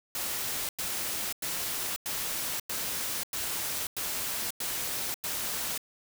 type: noise bursts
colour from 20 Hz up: white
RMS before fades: -33 dBFS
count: 9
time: 0.15-5.778 s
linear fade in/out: 2 ms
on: 540 ms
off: 96 ms
effects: none